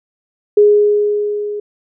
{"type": "tone with level ramp", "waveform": "sine", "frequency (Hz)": 415.3, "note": "G#4", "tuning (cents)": 0, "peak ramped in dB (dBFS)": [-4, -20], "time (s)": [0.57, 1.6], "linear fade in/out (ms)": 5, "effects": []}